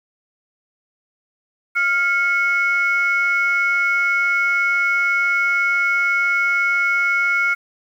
sine tone pair together, 1399 / 2197 Hz, F6 / C#7, +3 / -16 cents, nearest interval minor sixth, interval 781 cents, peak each -17 dBFS, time 1.75-7.55 s, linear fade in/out 20 ms, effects tanh soft clip ceiling -9 dBFS + 8-bit

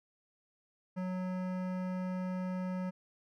sine tone with hard clipping, 184.1 Hz, F#3, 8 cents flat, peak -36 dBFS, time 0.96-2.91 s, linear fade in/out 20 ms, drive 16 dB, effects none

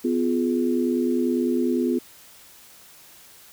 sine chord, F diminished, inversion second, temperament just, 251.4 / 349.2 / 419.1 Hz, Cb4 / F4 / Ab4, +31 / 0 / +16 cents, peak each -22 / -24 / -28 dBFS, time 0.04-1.99 s, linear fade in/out 10 ms, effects white hiss -49 dBFS RMS until 3.52 s

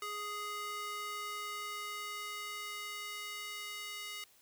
square tone with high-pass filter sweep, 415.3 Hz, G#4, in tune, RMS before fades -42 dBFS, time 0.02-4.24 s, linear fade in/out 2 ms, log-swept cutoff 990 to 2300 Hz, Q 1.3, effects white hiss -65 dBFS RMS until 4.41 s

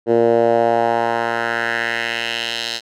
10% pulse tone with band-pass filter sweep, 116.54 Hz, A#2, in tune, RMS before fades -18 dBFS, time 0.06-2.81 s, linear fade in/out 50 ms, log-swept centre 410 to 4200 Hz, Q 2.2, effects none

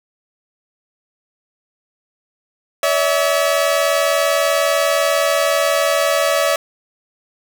sawtooth tone pair together, 569 / 649.1 Hz, C#5 / E5, +45 / -27 cents, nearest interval major second, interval 228 cents, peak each -13 dBFS, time 2.83-6.56 s, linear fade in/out 2 ms, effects none

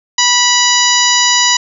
harmonic tone, 980 Hz, B5, 14 cents flat, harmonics 1 / 2 / 3 / 4 / 5 / 6 / 7, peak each -16 / -16 / -16 / -16 / -16 / -16 / -16 dBFS, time 0.18-1.57 s, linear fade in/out 5 ms, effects none

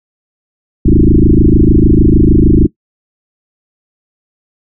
sine tone with frequency modulation, 139.5 Hz, C#3, 11 cents sharp, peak -3 dBFS, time 0.85-2.67 s, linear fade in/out 10 ms, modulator 26.6 Hz, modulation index 7.9, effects noise-tail reverb RT60 0.1 s tail -19 dB re dry

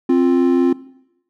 triangle tone pair together, 263.9 / 349.2 Hz, C4 / F4, +15 / 0 cents, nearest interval perfect fourth, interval 485 cents, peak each -11 / -13 dBFS, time 0.09-0.73 s, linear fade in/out 5 ms, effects noise-tail reverb RT60 0.8 s tail -19 dB re dry

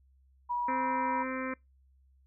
sine tone, 968 Hz, B5, 35 cents flat, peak -29 dBFS, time 0.49-1.24 s, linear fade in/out 20 ms
harmonic tone, 260 Hz, C4, 11 cents flat, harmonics 1 / 2 / 4 / 5 / 6 / 7 / 8 / 9, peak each -36 / -39 / -42 / -43 / -44 / -44 / -45 / -46 dBFS, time 0.68-1.54 s, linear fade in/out 5 ms
effects noise-tail reverb RT60 0.2 s tail -25 dB re dry + added 66 Hz sine -61 dBFS peak until 2.26 s

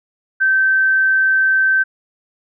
sine tone, 1549 Hz, G6, 21 cents flat, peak -11 dBFS, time 0.4-1.84 s, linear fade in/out 20 ms, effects none

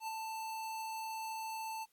square tone with ADSR envelope, 886 Hz, A5, 12 cents sharp, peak -37 dBFS, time 0-1.86 s, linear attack 76 ms, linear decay 18 ms, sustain -3 dB, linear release 31 ms, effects white hiss -75 dBFS RMS until 1.92 s + AAC 64 kbps

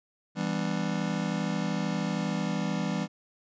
square chord, E minor seventh, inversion none, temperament just, 164.81 / 197.78 / 247.2 / 296.7 Hz, E3 / G3 / B3 / D4, 0 / +16 / +2 / +18 cents, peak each -33 / -32 / -36 / -38 dBFS, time 0.35-3.08 s, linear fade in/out 50 ms, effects resampled to 16000 Hz

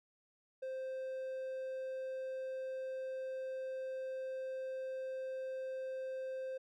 triangle tone, 523.3 Hz, C5, in tune, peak -37 dBFS, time 0.62-6.58 s, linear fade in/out 10 ms, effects none

